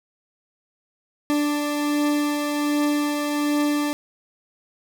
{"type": "beating tone pair", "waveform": "40% pulse", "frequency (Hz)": [293.7, 295], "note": ["D4", "D4"], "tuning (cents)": [0, 8], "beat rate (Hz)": 1.3, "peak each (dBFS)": [-20, -29], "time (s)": [1.3, 3.93], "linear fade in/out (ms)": 0, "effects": []}